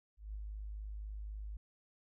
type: tone with ADSR envelope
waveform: sine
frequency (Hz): 51.91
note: G#1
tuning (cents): 0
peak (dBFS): -39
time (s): 0.17-1.57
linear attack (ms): 170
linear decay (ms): 36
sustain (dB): -2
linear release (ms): 3
effects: none